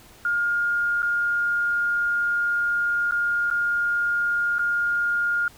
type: tone with dropouts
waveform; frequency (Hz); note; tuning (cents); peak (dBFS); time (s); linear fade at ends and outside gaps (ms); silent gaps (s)
sine; 1416; F6; +23; -20; 0.25-5.48; 2; 1.021-1.028 / 3.111-3.121 / 3.502-3.511 / 4.584-4.592
effects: pink hiss -50 dBFS RMS until 5.57 s